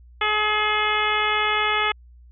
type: harmonic tone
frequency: 424.2 Hz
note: G#4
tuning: 37 cents sharp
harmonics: 1 / 2 / 3 / 4 / 5 / 6 / 7 / 8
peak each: -30 / -27 / -24 / -29 / -25 / -29 / -30 / -30 dBFS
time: 0.21-1.92 s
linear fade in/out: 5 ms
effects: added 60 Hz sine -45 dBFS peak until 2.31 s